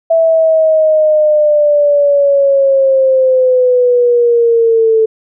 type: linear sweep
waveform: sine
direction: down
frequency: 659.3 to 440 Hz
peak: -6 dBFS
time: 0.1-5.06 s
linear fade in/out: 10 ms
effects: none